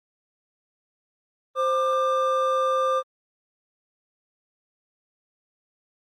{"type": "tone pair together", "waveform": "triangle", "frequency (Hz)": [523.3, 1193.2], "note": ["C5", "D6"], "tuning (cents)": [0, 27], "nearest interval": "octave + major second", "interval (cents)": 1427, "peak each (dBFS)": -21, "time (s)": [1.55, 3.03], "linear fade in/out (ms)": 50, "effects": ["Opus 24 kbps"]}